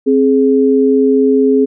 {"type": "tone pair together", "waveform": "sine", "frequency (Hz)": [264.6, 420], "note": ["C4", "G#4"], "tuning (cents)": [20, 19], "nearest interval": "minor sixth", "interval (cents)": 799, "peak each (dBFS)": -10, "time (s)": [0.06, 1.66], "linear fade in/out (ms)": 20, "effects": []}